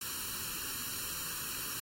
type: noise with comb filter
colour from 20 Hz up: white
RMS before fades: -39 dBFS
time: 0.01-1.8 s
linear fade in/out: 5 ms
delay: 0.71 ms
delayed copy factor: +0.95
effects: AAC 48 kbps